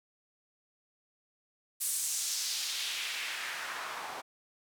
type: noise with band-pass filter sweep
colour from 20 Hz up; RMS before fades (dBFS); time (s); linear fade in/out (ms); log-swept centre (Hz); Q
white; -36; 1.8-4.22; 20; 10000 to 830; 1.5
effects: none